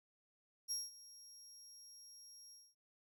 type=tone with ADSR envelope; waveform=30% pulse; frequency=5600 Hz; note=F8; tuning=4 cents sharp; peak=-33 dBFS; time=0.68-2.75 s; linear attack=33 ms; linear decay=190 ms; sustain=-19 dB; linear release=230 ms; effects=none